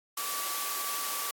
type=tone in noise; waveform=sine; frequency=1153 Hz; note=D6; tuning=32 cents flat; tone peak=-37 dBFS; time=0.17-1.31 s; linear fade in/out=5 ms; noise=white; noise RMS=-34 dBFS; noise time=0.17-1.31 s; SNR=-6 dB; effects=high-pass 400 Hz 12 dB/octave + AAC 64 kbps